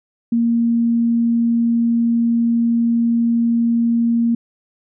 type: tone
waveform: sine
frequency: 233.1 Hz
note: A#3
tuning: in tune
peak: -13 dBFS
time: 0.32-4.35 s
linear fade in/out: 5 ms
effects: none